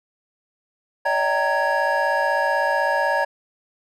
triangle tone cluster, 574 / 630 / 780 / 925 / 1668 Hz, D5 / D#5 / G5 / A#5 / G#6, -40 / +21 / -9 / -14 / +7 cents, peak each -22 / -25 / -25 / -21 / -22 dBFS, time 1.05-3.25 s, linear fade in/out 10 ms, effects none

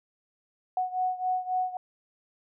sine beating tone pair, 737 / 740.7 Hz, F#5 / F#5, -7 / +2 cents, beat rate 3.7 Hz, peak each -28 / -31 dBFS, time 0.77-1.77 s, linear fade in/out 2 ms, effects none

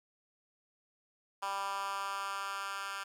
10% pulse tone with high-pass filter sweep, 197.2 Hz, G3, 11 cents sharp, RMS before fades -38 dBFS, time 1.42-3.04 s, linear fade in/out 10 ms, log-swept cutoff 950 to 1500 Hz, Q 2.6, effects low-pass 11000 Hz 12 dB/octave + 10-bit

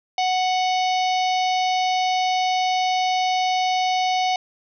harmonic tone with a mistuned harmonic, 740 Hz, F#5, in tune, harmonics 1 / 3 / 4 / 5 / 6 / 7 / 8, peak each -19 / -29 / -31 / -33 / -35 / -36 / -37 dBFS, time 0.18-4.36 s, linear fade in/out 2 ms, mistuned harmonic 8, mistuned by +32 cents, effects none

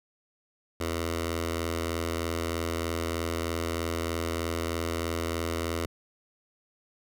10% pulse tone with notch filter, 83.2 Hz, E2, 17 cents sharp, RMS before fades -31 dBFS, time 0.8-5.86 s, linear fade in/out 5 ms, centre 170 Hz, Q 0.97, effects none

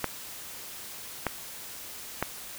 clicks, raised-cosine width 0.5 ms, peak -11 dBFS, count 3, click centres 0.043 / 1.267 / 2.226 s, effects white hiss -42 dBFS RMS until 2.58 s

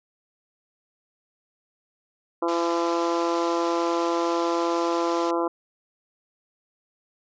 harmonic tone, 169.4 Hz, E3, 48 cents sharp, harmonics 2 / 3 / 4 / 5 / 6 / 7 / 8, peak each -25 / -28 / -31 / -33 / -29 / -35 / -37 dBFS, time 2.42-5.48 s, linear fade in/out 5 ms
white band-pass noise, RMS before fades -40 dBFS, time 2.48-5.31 s, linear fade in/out 5 ms, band 1300 to 6000 Hz, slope 24 dB/octave
effects resampled to 16000 Hz

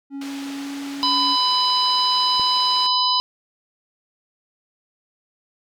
triangle tone with pitch glide, 277.2 to 279.8 Hz, C#4 to C#4, 0 to +16 cents, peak -26 dBFS, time 0.1-1.37 s, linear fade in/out 50 ms, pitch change +16 cents, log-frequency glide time 0.47-0.69 s
white band-pass noise, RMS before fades -39 dBFS, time 0.21-2.87 s, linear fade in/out 5 ms, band 200 to 4500 Hz, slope 12 dB/octave
harmonic tone, 1000 Hz, B5, 21 cents sharp, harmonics 1 / 3 / 4 / 5, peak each -20 / -25 / -22 / -22 dBFS, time 1.03-3.2 s, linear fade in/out 0 ms
click, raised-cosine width 2 ms, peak -21 dBFS, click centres 2.397 s
effects none

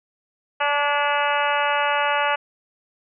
harmonic tone with a mistuned harmonic, 289.7 Hz, D4, 24 cents flat, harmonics 2 / 3 / 4 / 5 / 6 / 7 / 8 / 9 / 10, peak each -26 / -23 / -26 / -26 / -30 / -31 / -33 / -29 / -31 dBFS, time 0.6-2.36 s, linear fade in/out 10 ms, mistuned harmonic 6, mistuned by -23 cents, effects none

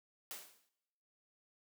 white noise with exponential decay, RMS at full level -43 dBFS, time 0.31-0.69 s, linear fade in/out 0 ms, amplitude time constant 82 ms, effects noise-tail reverb RT60 1.0 s tail -22 dB re dry + high-pass 200 Hz 12 dB/octave

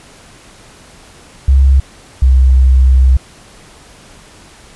sine tone pair in turn, 67.3 / 64.76 Hz, C2 / C2, +49 / -17 cents, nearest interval minor second, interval 66 cents, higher first, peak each -4 dBFS, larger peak neither, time 1.48-1.8 / 2.22-3.17 s, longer second, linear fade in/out 5 ms, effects pink hiss -40 dBFS RMS until 4.75 s + resampled to 24000 Hz

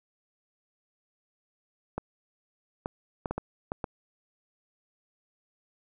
clicks, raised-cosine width 1 ms, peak -17 dBFS, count 7, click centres 1.98 / 2.859 / 3.258 / 3.31 / 3.38 / 3.719 / 3.842 s, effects none

